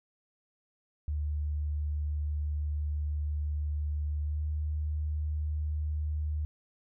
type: tone with pitch glide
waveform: sine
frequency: 74.5 to 75.89 Hz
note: D2 to D#2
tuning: +25 to -43 cents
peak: -29 dBFS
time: 1.08-6.45 s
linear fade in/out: 0 ms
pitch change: +32 cents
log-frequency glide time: 4.22-4.43 s
effects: none